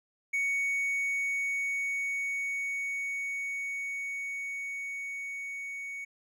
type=tone with level ramp; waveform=triangle; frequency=2230 Hz; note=C#7; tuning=10 cents sharp; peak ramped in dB=-25 to -35 dBFS; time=0.33-6.05 s; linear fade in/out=10 ms; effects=none